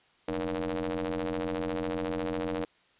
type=ring-modulated tone; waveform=sawtooth; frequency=88 Hz; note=F2; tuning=14 cents sharp; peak=-23 dBFS; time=0.28-2.65 s; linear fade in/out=5 ms; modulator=389 Hz; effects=white hiss -64 dBFS RMS until 2.99 s + resampled to 8000 Hz